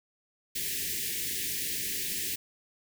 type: band-stop noise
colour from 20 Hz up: white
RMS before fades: -33 dBFS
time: 0.55-2.36 s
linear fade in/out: 10 ms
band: 460 to 1700 Hz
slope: 96 dB/octave
effects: none